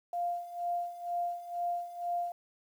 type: tone with tremolo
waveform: sine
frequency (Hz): 698.5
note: F5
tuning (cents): 0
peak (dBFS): -29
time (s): 0.13-2.32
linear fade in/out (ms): 2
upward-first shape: sine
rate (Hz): 2.1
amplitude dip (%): 80
effects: 10-bit